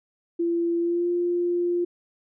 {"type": "tone with pitch glide", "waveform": "sine", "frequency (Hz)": [340, 349.8], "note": ["F4", "F4"], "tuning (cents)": [-46, 3], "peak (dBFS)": -21, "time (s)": [0.39, 1.85], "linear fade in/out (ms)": 10, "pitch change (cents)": 49, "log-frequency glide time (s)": [0.79, 1.09], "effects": []}